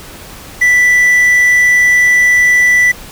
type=tone with quantisation; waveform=triangle; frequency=1975.5 Hz; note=B6; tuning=in tune; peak=-4 dBFS; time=0.61-2.92 s; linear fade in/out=10 ms; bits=5; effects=pink hiss -32 dBFS RMS until 3.11 s